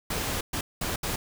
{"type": "noise bursts at uneven times", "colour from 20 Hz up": "pink", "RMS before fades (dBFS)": -30, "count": 4, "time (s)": [[0.1, 0.41], [0.53, 0.61], [0.81, 0.96], [1.03, 1.16]], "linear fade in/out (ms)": 5, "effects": []}